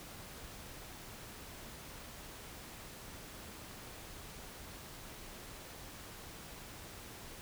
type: silence
effects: pink hiss -50 dBFS RMS until 7.41 s